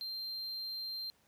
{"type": "tone", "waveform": "triangle", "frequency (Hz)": 4162, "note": "C8", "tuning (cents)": -10, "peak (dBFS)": -37, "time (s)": [0.01, 1.1], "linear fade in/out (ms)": 0, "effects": ["pink hiss -70 dBFS RMS until 1.27 s", "high-pass 80 Hz 12 dB/octave"]}